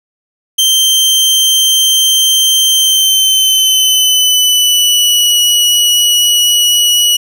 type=tone with pitch glide; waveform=sawtooth; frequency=3136 to 2926 Hz; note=G7 to F#7; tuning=0 to -20 cents; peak=-4 dBFS; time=0.58-7.17 s; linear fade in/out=10 ms; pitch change=-120 cents; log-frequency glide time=2.7-5.34 s; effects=none